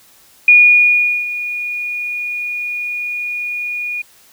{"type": "tone with ADSR envelope", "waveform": "sine", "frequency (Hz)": 2445, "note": "D#7", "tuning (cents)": -31, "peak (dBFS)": -3, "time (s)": [0.48, 4.02], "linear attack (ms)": 3, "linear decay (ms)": 770, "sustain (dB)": -16, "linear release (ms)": 7, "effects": ["white hiss -48 dBFS RMS until 4.32 s"]}